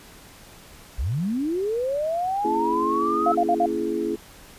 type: linear sweep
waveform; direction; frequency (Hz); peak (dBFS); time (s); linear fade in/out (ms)
sine; up; 46.25 to 1318.5; -22; 0.98-3.35; 10
type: chord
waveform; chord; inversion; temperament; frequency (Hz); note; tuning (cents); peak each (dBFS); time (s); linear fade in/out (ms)
sine; A# half-diminished seventh; none; just; 233.1 / 279.7 / 335.6 / 419.5; A#3 / C#4 / E4 / G#4; 0 / +16 / +31 / +17; -32 / -31 / -26 / -27; 2.44-4.16; 10
type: tone bursts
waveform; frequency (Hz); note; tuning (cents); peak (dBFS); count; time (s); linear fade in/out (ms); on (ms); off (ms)
sine; 698.5; F5; 0; -17; 4; 3.26-3.66; 5; 61; 52
effects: pink hiss -47 dBFS RMS until 4.58 s + resampled to 32000 Hz